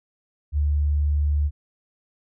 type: tone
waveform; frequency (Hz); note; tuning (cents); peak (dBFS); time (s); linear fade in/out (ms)
sine; 73.42; D2; 0; -18; 0.52-1.51; 50
effects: none